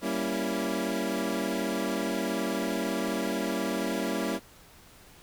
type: chord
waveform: 25% pulse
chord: G diminished seventh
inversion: none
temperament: equal with one note detuned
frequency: 194.53 / 233.1 / 277.2 / 329.6 Hz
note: G3 / Bb3 / Db4 / Fb4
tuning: -13 / 0 / 0 / 0 cents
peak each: -30 dBFS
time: 0.01-4.4 s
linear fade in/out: 50 ms
effects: pink hiss -54 dBFS RMS until 5.22 s